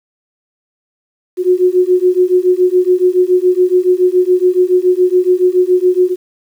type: beating tone pair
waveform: sine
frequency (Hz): 360.6 / 367.7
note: F#4 / F#4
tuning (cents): -45 / -11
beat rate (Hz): 7.1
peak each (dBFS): -11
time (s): 1.37-6.16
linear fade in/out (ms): 50
effects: 7-bit